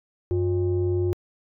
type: tone pair together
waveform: sine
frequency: 94.36 / 356.5 Hz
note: F#2 / F4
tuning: +34 / +36 cents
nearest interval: octave + major seventh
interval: 2302 cents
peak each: -22 dBFS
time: 0.31-1.13 s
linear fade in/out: 0 ms
effects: tanh soft clip ceiling -16 dBFS